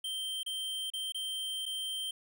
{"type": "tone with dropouts", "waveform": "square", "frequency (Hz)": 3136, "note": "G7", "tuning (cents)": 0, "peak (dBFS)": -35, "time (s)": [0.04, 2.11], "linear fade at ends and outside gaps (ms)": 5, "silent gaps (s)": [[0.432, 0.462], [0.902, 0.935], [1.122, 1.145], [1.656, 1.661]], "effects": []}